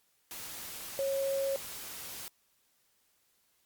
sine tone in noise, 547 Hz, C#5, 23 cents flat, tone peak -29 dBFS, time 0.99-1.56 s, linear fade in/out 0 ms, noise white, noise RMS -43 dBFS, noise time 0.31-2.28 s, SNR +11 dB, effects white hiss -72 dBFS RMS until 3.65 s + Opus 48 kbps

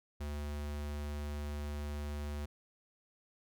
square tone, 73.42 Hz, D2, in tune, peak -38 dBFS, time 0.2-2.46 s, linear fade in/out 10 ms, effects none

